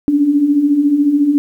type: beating tone pair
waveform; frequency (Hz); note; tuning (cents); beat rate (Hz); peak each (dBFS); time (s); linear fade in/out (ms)
sine; 277 / 291; C#4 / D4; -1 / -16; 14; -18 / -10; 0.08-1.38; 0
effects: 8-bit